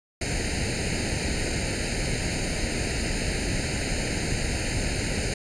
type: noise with comb filter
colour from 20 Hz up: pink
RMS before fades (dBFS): -27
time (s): 0.21-5.34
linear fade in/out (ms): 5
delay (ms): 0.44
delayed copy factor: +0.95
effects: resampled to 22050 Hz